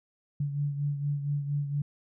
sine beating tone pair, 143.4 / 147.7 Hz, D3 / D3, -41 / +10 cents, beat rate 4.3 Hz, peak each -28 / -36 dBFS, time 0.4-1.82 s, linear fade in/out 5 ms, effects none

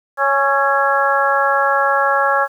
harmonic tone with a mistuned harmonic, 277.2 Hz, C#4, in tune, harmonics 2 / 3 / 4 / 5 / 6, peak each -19 / -19 / -19 / -19 / -19 dBFS, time 0.17-2.48 s, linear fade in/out 50 ms, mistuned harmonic 5, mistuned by -33 cents, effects 8-bit

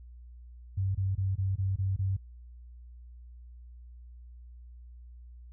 sine tone bursts, 96.2 Hz, G2, 32 cents flat, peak -26 dBFS, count 7, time 0.77-2.168 s, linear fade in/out 10 ms, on 180 ms, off 23 ms, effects added 60 Hz sine -46 dBFS peak until 5.52 s

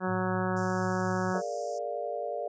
harmonic tone, 185 Hz, F#3, in tune, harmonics 1 / 2 / 3 / 4 / 5 / 6 / 7 / 8 / 9, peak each -31 / -34 / -36 / -37 / -38 / -39 / -39 / -40 / -41 dBFS, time 0-1.42 s, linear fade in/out 50 ms
sine tone with tremolo, 109.5 Hz, A2, 8 cents flat, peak -34 dBFS, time 0.06-1.34 s, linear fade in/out 50 ms, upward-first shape triangle, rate 4.1 Hz, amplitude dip 35%
white high-pass noise, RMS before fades -44 dBFS, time 0.56-1.79 s, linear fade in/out 10 ms, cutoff 4900 Hz, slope 96 dB/octave
sine chord, Bb dominant seventh, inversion third, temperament equal, 415.3 / 466.2 / 587.3 / 698.5 Hz, Ab4 / Bb4 / D5 / F5, 0 / 0 / 0 / 0 cents, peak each -40 / -37 / -35 / -36 dBFS, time 1.34-2.48 s, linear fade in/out 5 ms
effects resampled to 16000 Hz

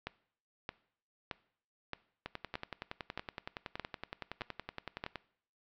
two click trains, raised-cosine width 0.3 ms, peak -23 / -21 dBFS, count 32 / 9, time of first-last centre 2.26-5.157 / 0.07-5.039 s, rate 10.7 / 1.61 Hz, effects noise-tail reverb RT60 0.6 s tail -20 dB re dry + low-pass 5000 Hz 12 dB/octave

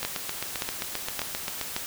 two click trains, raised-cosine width 0.2 ms, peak -12 / -10 dBFS, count 13 / 4, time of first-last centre 0.03-1.613 / 0.05-1.764 s, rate 7.58 / 1.75 Hz, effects white hiss -36 dBFS RMS until 1.86 s

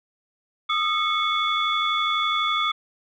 sine tone cluster, 1227 / 1319 / 2195 / 3447 Hz, D#6 / E6 / C#7 / A7, -25 / +1 / -18 / -36 cents, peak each -23 / -30 / -27 / -25 dBFS, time 0.69-2.72 s, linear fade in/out 10 ms, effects tanh soft clip ceiling -11 dBFS

